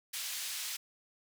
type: band-pass noise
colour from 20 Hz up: pink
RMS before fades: -39 dBFS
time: 0.13-0.77 s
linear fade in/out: 10 ms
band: 2800 to 16000 Hz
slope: 12 dB/octave
effects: none